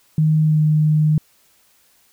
sine tone with pitch glide, 155.56 to 153.42 Hz, D#3 to D#3, 0 to -24 cents, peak -12 dBFS, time 0.18-1.18 s, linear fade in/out 2 ms, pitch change -24 cents, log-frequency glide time 0.43-0.6 s, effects white hiss -57 dBFS RMS until 2.12 s

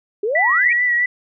sine exponential sweep, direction up, 392 to 2459 Hz, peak -17 dBFS, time 0.23-0.73 s, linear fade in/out 5 ms
sine tone with vibrato, 1946 Hz, B6, 26 cents flat, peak -14 dBFS, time 0.35-1.06 s, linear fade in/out 5 ms, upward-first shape triangle, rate 4.6 Hz, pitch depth 45 cents each way
effects none

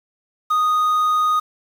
triangle tone, 1241 Hz, D#6, 5 cents flat, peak -13 dBFS, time 0.5-1.4 s, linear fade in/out 10 ms, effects 7-bit

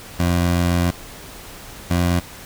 20% pulse tone pair in turn, 87.31 / 87.67 Hz, F2 / F2, 0 / +7 cents, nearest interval unison, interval 7 cents, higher second, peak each -11 dBFS, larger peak neither, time 0.19-0.91 / 1.9-2.2 s, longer first, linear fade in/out 10 ms, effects pink hiss -38 dBFS RMS until 2.45 s

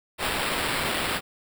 white noise with sample-and-hold, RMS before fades -27 dBFS, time 0.18-1.21 s, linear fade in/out 50 ms, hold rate 6300 Hz, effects none

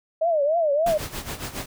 sine tone with vibrato, 622.3 Hz, D#5, in tune, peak -18 dBFS, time 0.21-0.98 s, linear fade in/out 10 ms, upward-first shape triangle, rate 3.4 Hz, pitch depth 210 cents each way
pink noise with tremolo, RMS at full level -30 dBFS, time 0.86-1.66 s, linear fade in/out 5 ms, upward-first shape sine, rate 7.2 Hz, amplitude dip 75%
effects none

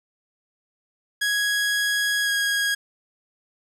sawtooth tone with pitch glide, 1661.2 to 1644 Hz, G#6 to G#6, 0 to -18 cents, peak -17 dBFS, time 1.21-2.75 s, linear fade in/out 10 ms, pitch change -18 cents, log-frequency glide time 2.23-2.3 s, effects low-pass 12000 Hz 12 dB/octave + 9-bit

